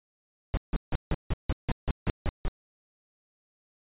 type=noise bursts; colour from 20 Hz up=brown; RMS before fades=-25 dBFS; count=11; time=0.54-2.481 s; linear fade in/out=0 ms; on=31 ms; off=160 ms; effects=resampled to 8000 Hz